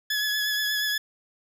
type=tone with vibrato; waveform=20% pulse; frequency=1700 Hz; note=G#6; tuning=40 cents sharp; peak=-19 dBFS; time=0.1-0.98 s; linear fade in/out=5 ms; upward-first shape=triangle; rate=8.4 Hz; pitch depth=29 cents each way; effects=none